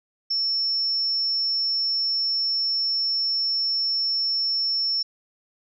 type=tone; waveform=sine; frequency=5400 Hz; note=E8; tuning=41 cents sharp; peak=-21 dBFS; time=0.3-5.03 s; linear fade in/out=10 ms; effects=none